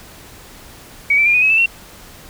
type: tone with pitch steps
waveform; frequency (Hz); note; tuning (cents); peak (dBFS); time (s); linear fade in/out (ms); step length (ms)
sine; 2259 / 2331 / 2404 / 2481 / 2559 / 2640 / 2724; C#7 / D7 / D7 / D#7 / D#7 / E7 / F7; +32 / -14 / +40 / -6 / +48 / +2 / -44; -10; 1.1-1.66; 5; 80
effects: pink hiss -40 dBFS RMS until 2.29 s